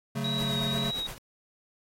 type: chord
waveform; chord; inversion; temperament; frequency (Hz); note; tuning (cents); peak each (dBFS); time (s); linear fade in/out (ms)
square; F# minor; second; equal with one note detuned; 138.59 / 185 / 221.7; C#3 / F#3 / A3; 0 / 0 / +13; -33 / -38 / -34; 0.15-0.91; 10
type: tone with vibrato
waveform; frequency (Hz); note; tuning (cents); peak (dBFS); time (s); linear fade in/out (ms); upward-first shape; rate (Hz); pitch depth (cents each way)
sine; 3821; A#7; +42; -30; 0.24-1.07; 5; sine; 2; 18
type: noise with tremolo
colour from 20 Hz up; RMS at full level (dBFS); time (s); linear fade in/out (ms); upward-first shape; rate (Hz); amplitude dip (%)
pink; -40; 0.38-1.18; 0; sine; 8.7; 70
effects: AAC 48 kbps